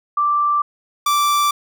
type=tone pair in turn; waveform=sine / 45% pulse; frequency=1174 / 1169.1 Hz; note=D6 / D6; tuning=-1 / -8 cents; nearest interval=unison; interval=7 cents; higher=first; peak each=-14 dBFS; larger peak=neither; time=0.17-0.62 / 1.06-1.51 s; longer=neither; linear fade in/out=5 ms; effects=none